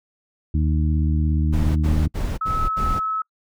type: harmonic tone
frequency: 77.1 Hz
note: D#2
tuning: 15 cents flat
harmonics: 1 / 2 / 3 / 4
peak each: -18 / -24 / -28 / -30 dBFS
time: 0.54-2.08 s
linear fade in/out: 5 ms
type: noise bursts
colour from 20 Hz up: brown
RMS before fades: -24 dBFS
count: 5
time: 1.52-3 s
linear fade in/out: 20 ms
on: 240 ms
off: 70 ms
type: tone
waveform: sine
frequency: 1295 Hz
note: E6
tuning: 31 cents flat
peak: -21 dBFS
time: 2.41-3.22 s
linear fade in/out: 5 ms
effects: noise-tail reverb RT60 0.1 s tail -26 dB re dry